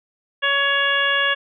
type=harmonic tone; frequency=560 Hz; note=C#5; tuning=18 cents sharp; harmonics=1 / 2 / 3 / 4 / 5 / 6; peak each=-27 / -25 / -19 / -30 / -23 / -26 dBFS; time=0.42-1.35 s; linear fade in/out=20 ms; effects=none